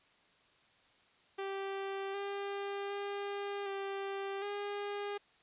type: tone with pitch steps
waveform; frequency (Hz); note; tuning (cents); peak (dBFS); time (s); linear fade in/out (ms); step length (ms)
sawtooth; 390.8 / 399.7 / 402.7 / 393.2 / 407.6; G4 / G4 / G4 / G4 / G#4; -5 / +34 / +47 / +5 / -32; -33; 1.38-5.18; 10; 760
effects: white hiss -67 dBFS RMS until 5.42 s + resampled to 8000 Hz